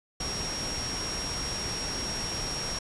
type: tone in noise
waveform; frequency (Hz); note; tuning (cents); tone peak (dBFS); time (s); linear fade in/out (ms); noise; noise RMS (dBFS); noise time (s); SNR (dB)
sine; 5588; F8; 0; -33; 0.2-2.79; 5; pink; -35; 0.2-2.79; -1
effects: resampled to 24000 Hz